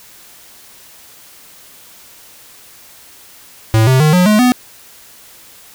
square tone with pitch steps, 111 / 130.49 / 153.39 / 180.32 / 212 / 249.2 Hz, A2 / C3 / D#3 / F#3 / G#3 / B3, +16 / -4 / -24 / -44 / +36 / +16 cents, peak -8 dBFS, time 3.74-4.52 s, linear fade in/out 0 ms, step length 130 ms, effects white hiss -41 dBFS RMS until 5.74 s

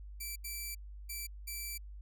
5% pulse tone bursts at uneven times, 2329 Hz, D7, 15 cents flat, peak -30 dBFS, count 4, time 0.2-0.36 / 0.44-0.75 / 1.09-1.27 / 1.47-1.78 s, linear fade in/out 10 ms, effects added 50 Hz sine -45 dBFS peak until 2.01 s

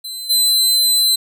sawtooth tone with level steps, 4051 Hz, B7, 43 cents sharp, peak -23 / -9 dBFS, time 0.04-1.16 s, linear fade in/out 10 ms, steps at 0.29 s, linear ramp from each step 20 ms, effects none

